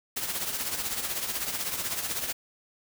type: noise with tremolo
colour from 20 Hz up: white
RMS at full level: -29 dBFS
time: 0.16-2.33 s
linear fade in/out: 10 ms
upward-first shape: triangle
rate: 16 Hz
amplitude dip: 65%
effects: none